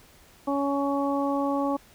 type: harmonic tone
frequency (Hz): 280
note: C#4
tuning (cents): +18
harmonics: 1 / 2 / 3 / 4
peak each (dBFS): -26 / -29 / -31 / -32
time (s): 0.47-1.77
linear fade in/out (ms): 10
effects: pink hiss -55 dBFS RMS until 1.94 s